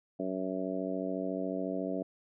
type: harmonic tone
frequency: 94 Hz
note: F#2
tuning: 28 cents sharp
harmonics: 2 / 3 / 4 / 5 / 6 / 7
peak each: -39 / -36 / -41 / -41 / -40 / -39 dBFS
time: 0.19-2.03 s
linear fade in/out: 10 ms
effects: none